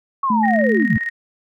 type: linear sweep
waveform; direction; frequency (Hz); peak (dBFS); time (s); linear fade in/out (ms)
sine; down; 1123 to 92.5; -16; 0.23-0.97; 5
type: tone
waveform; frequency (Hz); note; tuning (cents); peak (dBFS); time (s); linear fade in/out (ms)
sine; 219.2; A3; -6; -16; 0.3-0.98; 5
type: tone with tremolo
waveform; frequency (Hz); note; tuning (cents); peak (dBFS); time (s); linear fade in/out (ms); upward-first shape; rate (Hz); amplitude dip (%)
sine; 1864.7; A#6; 0; -19; 0.43-1.1; 10; square; 19; 55
effects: none